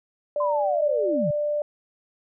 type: tone with pitch glide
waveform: sine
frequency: 587.3 to 592.1 Hz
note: D5 to D5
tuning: 0 to +14 cents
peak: -22 dBFS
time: 0.36-1.62 s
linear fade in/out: 2 ms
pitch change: +14 cents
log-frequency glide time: 0.59-0.74 s
type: linear sweep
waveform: sine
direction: down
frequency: 1046.5 to 128.8 Hz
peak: -24 dBFS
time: 0.4-1.31 s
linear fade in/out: 5 ms
effects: none